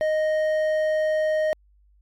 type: tone with hard clipping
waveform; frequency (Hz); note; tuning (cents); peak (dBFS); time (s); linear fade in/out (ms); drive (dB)
sine; 621; D#5; -3; -21; 0.01-1.53; 0; 6
effects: added 50 Hz sine -55 dBFS peak until 2.01 s + MP3 64 kbps